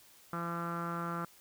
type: tone with low-pass filter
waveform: sawtooth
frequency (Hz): 170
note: F3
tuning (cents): -46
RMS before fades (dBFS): -37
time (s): 0.33-1.25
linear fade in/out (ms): 2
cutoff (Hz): 1300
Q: 8.5
effects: white hiss -60 dBFS RMS until 1.4 s